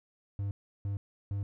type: tone bursts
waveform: triangle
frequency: 100 Hz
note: G2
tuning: 35 cents sharp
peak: -29 dBFS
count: 3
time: 0.39-1.43 s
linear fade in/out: 0 ms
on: 120 ms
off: 340 ms
effects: none